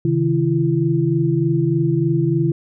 sine tone cluster, 135.3 / 158.6 / 337.1 Hz, C#3 / D#3 / E4, -42 / +33 / +39 cents, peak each -19 dBFS, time 0.05-2.52 s, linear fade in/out 2 ms, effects none

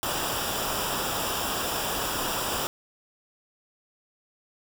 pink noise with comb filter, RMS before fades -29 dBFS, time 0.03-2.67 s, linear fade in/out 0 ms, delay 0.47 ms, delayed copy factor -0.7, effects none

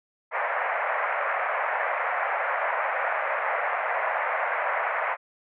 pink band-pass noise, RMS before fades -27 dBFS, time 0.31-5.17 s, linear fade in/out 50 ms, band 560 to 2200 Hz, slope 48 dB/octave, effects none

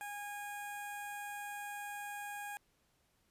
15% pulse tone with notch filter, 820 Hz, G#5, 22 cents flat, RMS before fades -44 dBFS, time 0.01-2.57 s, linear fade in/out 0 ms, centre 3900 Hz, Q 0.74, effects pink hiss -75 dBFS RMS until 3.3 s + resampled to 32000 Hz

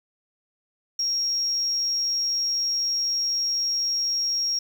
sine tone, 5588 Hz, F8, in tune, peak -21 dBFS, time 0.99-4.59 s, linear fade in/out 5 ms, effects tanh soft clip ceiling -18 dBFS + 8-bit

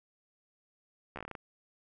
slowing click train, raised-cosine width 0.5 ms, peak -26 dBFS, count 9, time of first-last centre 1.16-1.352 s, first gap 13 ms, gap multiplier 1.17, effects none

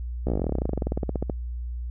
slowing click train, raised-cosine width 2 ms, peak -13 dBFS, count 29, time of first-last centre 0.27-1.298 s, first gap 15 ms, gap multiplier 1.06, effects added 60 Hz sine -29 dBFS peak until 1.9 s

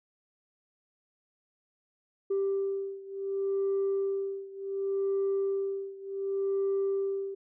sine beating tone pair, 392 / 392.68 Hz, G4 / G4, 0 / +3 cents, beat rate 0.68 Hz, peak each -29 / -31 dBFS, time 2.3-7.35 s, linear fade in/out 10 ms, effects tanh soft clip ceiling -23 dBFS

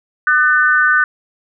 sine tone with amplitude modulation, 1500 Hz, F#6, 23 cents sharp, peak -5 dBFS, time 0.27-1.04 s, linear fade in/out 2 ms, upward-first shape sine, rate 284 Hz, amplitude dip 95%, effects none

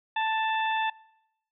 harmonic tone, 882 Hz, A5, 4 cents sharp, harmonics 1 / 2 / 3 / 4, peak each -26 / -32 / -35 / -37 dBFS, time 0.16-0.9 s, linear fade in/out 5 ms, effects noise-tail reverb RT60 0.8 s tail -23 dB re dry

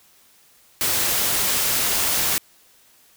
white noise, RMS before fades -21 dBFS, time 0.81-2.38 s, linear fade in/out 0 ms, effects white hiss -55 dBFS RMS until 3.16 s

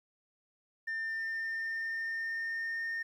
sine tone with pitch glide, 1800 to 1826.2 Hz, A6 to A#6, +39 to -36 cents, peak -31 dBFS, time 0.87-3.03 s, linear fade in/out 10 ms, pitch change +25 cents, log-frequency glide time 1.05-2.85 s, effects tanh soft clip ceiling -32 dBFS + 11-bit

